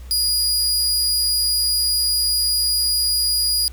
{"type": "tone", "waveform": "sawtooth", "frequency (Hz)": 4885, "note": "D#8", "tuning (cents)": -33, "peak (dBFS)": -14, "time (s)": [0.11, 3.68], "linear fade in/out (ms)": 0, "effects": ["added 62 Hz sine -33 dBFS peak until 3.72 s", "pink hiss -49 dBFS RMS until 3.72 s"]}